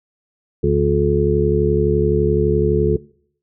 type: harmonic tone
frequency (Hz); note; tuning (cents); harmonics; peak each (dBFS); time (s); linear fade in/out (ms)
71.8; D2; -39; 1 / 2 / 3 / 5 / 6; -21 / -19 / -23 / -19 / -18; 0.63-2.97; 10
effects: noise-tail reverb RT60 0.6 s tail -22 dB re dry